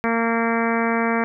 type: harmonic tone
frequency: 229.8 Hz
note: A#3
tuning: 25 cents flat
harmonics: 1 / 2 / 3 / 4 / 5 / 6 / 7 / 8 / 9 / 10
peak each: -22 / -25 / -27 / -28 / -29 / -30 / -30 / -31 / -32 / -32 dBFS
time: 0.04-1.24 s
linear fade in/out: 0 ms
effects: none